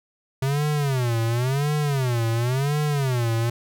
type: tone with vibrato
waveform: square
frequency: 130.81 Hz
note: C3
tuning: in tune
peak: -21 dBFS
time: 0.42-3.5 s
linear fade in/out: 5 ms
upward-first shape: sine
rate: 0.94 Hz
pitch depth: 240 cents each way
effects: none